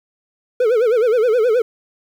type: tone with vibrato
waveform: triangle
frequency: 464.9 Hz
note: A#4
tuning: 5 cents flat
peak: -10 dBFS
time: 0.6-1.62 s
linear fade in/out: 5 ms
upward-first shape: sine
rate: 9.5 Hz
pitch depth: 160 cents each way
effects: 8-bit